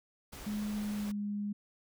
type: noise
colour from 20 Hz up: pink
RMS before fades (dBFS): -47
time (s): 0.32-1.12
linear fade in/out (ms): 10
type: tone with pitch glide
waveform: sine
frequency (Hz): 209.5 to 205.4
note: G#3 to G#3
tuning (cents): +15 to -19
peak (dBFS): -33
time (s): 0.46-1.53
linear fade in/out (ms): 10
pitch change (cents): -34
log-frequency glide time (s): 0.78-1.19
effects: none